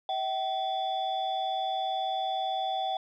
sine tone cluster, 645 / 765 / 3447 Hz, E5 / G5 / A7, -38 / -42 / -36 cents, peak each -36 / -28 / -37 dBFS, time 0.09-2.97 s, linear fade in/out 2 ms, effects tanh soft clip ceiling -21 dBFS

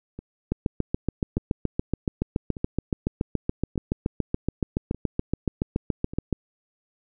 two click trains, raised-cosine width 3 ms, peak -10 / -23 dBFS, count 42 / 6, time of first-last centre 0.52-6.327 / 0.19-6.135 s, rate 7.06 / 0.841 Hz, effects none

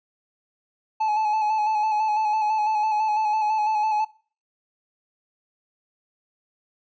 triangle tone with vibrato, 858 Hz, A5, 44 cents flat, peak -18 dBFS, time 1-4.05 s, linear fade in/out 10 ms, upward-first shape square, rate 6 Hz, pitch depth 29 cents each way, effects noise-tail reverb RT60 0.4 s tail -21 dB re dry + resampled to 16000 Hz

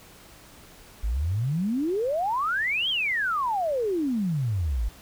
sine exponential two-way sweep, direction up then down, 49 to 3314 to 49 Hz, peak -23 dBFS, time 1.03-4.89 s, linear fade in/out 10 ms, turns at 2.89 s, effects pink hiss -50 dBFS RMS until 5.01 s

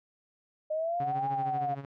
sine exponential two-way sweep, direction up then down, 610 to 819 to 703 Hz, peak -28 dBFS, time 0.7-1.75 s, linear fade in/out 10 ms, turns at 1.29 s
sawtooth tone with tremolo, 138.59 Hz, C#3, in tune, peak -31 dBFS, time 1-1.85 s, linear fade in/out 2 ms, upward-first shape sine, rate 13 Hz, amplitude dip 70%
effects low-pass 2000 Hz 12 dB/octave

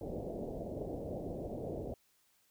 white low-pass noise, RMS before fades -41 dBFS, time 0.01-1.94 s, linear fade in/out 2 ms, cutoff 650 Hz, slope 48 dB/octave, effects white hiss -72 dBFS RMS until 2.5 s

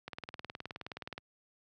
click train, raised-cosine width 0.3 ms, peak -25 dBFS, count 22, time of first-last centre 0.08-1.179 s, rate 19.1 Hz, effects high-pass 80 Hz 12 dB/octave

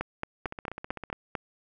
two click trains, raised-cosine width 0.5 ms, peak -15 / -22 dBFS, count 7 / 11, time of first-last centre 0.01-1.352 / 0.46-1.101 s, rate 4.47 / 15.6 Hz, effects none

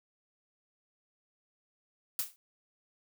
blue noise with exponential decay, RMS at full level -29 dBFS, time 2.19-2.36 s, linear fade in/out 0 ms, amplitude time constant 36 ms, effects none

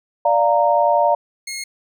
sine chord, Bb major, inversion first, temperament equal with one note detuned, 587.3 / 698.5 / 927 Hz, D5 / F5 / Bb5, 0 / 0 / -10 cents, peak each -17 dBFS, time 0.25-1.15 s, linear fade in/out 5 ms
15% pulse tone, 2154 Hz, C7, 50 cents sharp, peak -20 dBFS, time 1.47-1.64 s, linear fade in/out 5 ms
effects none

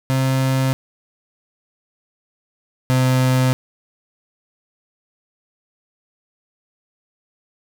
35% pulse tone pair in turn, 132.2 / 128.88 Hz, C3 / C3, +18 / -26 cents, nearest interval unison, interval 44 cents, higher first, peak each -14 / -12 dBFS, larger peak second, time 0.1-0.73 / 2.9-3.53 s, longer neither, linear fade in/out 0 ms, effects none

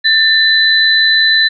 sine tone pair together, 1785 / 4007 Hz, A6 / B7, +24 / +24 cents, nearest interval octave + major second, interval 1400 cents, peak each -10 dBFS, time 0.04-1.49 s, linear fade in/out 20 ms, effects none

